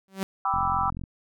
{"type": "tone with exponential growth", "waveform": "sawtooth", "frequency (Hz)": 192.4, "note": "G3", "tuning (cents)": -32, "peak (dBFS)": -20, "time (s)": [0.08, 0.23], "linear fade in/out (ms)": 0, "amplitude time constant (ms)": 31}
{"type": "chord", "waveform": "sine", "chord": "E minor seventh", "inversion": "first", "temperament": "equal", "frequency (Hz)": [784, 987.8, 1174.7, 1318.5], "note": ["G5", "B5", "D6", "E6"], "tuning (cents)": [0, 0, 0, 0], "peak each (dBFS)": -28, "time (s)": [0.45, 0.9], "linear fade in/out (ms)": 2}
{"type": "click train", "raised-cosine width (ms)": 5, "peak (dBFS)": -24, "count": 23, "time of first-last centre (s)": [0.54, 1.038], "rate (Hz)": 44.2}
{"effects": []}